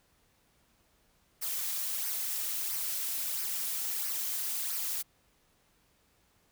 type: noise with flanger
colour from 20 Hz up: blue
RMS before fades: -34 dBFS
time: 1.41-5.03 s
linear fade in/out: 20 ms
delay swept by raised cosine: 0.27 to 3.57 ms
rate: 1.5 Hz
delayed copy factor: -0.5
effects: pink hiss -69 dBFS RMS until 6.51 s